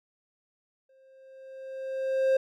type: tone with exponential growth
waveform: triangle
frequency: 530 Hz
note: C5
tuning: 22 cents sharp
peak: -17 dBFS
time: 0.89-2.37 s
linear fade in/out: 5 ms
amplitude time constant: 320 ms
effects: none